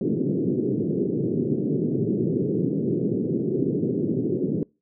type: band-pass noise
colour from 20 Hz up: white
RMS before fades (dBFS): -24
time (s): 0.01-4.63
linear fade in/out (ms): 2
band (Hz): 120 to 420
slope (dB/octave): 48
effects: noise-tail reverb RT60 0.3 s tail -26 dB re dry